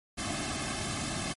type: noise with comb filter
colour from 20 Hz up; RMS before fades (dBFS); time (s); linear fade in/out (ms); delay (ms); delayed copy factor
pink; -34; 0.17-1.34; 20; 2.1; -0.9
effects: MP3 48 kbps